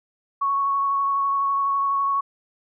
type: tone with vibrato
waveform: sine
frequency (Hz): 1108.7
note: C#6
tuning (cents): 0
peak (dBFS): -19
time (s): 0.41-2.21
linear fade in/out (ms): 10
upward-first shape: sine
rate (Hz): 12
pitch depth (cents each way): 12
effects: none